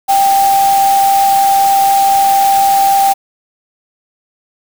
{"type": "tone in noise", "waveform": "sine", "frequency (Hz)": 788, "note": "G5", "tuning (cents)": 9, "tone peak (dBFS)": -7, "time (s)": [0.08, 3.14], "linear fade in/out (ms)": 20, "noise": "white", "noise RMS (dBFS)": -21, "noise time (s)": [0.08, 3.14], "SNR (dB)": 11, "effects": []}